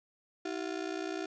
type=ring-modulated tone; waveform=35% pulse; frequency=350 Hz; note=F4; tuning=4 cents sharp; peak=-30 dBFS; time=0.45-1.26 s; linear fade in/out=5 ms; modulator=30 Hz; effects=resampled to 16000 Hz